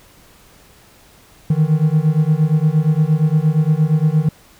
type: beating tone pair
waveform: triangle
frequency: 151 / 159.6 Hz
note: D3 / D#3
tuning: +48 / +44 cents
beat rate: 8.6 Hz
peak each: -13 dBFS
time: 1.5-4.29 s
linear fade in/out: 5 ms
effects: pink hiss -48 dBFS RMS until 4.59 s